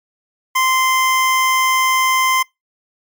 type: tone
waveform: 25% pulse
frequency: 1040 Hz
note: C6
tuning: 11 cents flat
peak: -9 dBFS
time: 0.55-2.43 s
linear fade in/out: 10 ms
effects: noise-tail reverb RT60 0.2 s tail -26 dB re dry + MP3 96 kbps